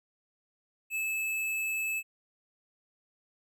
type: tone with tanh clipping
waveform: sine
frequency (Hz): 2609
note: E7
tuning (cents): -18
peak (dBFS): -31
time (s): 0.9-2.03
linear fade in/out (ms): 50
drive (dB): 17
effects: none